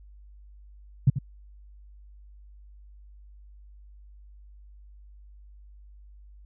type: tone with echo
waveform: sine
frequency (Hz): 133.6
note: C3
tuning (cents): +36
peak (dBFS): -13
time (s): 1.07-1.1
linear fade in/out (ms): 5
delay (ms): 88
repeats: 1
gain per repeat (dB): -11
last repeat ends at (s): 1.188
effects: added 50 Hz sine -47 dBFS peak until 6.45 s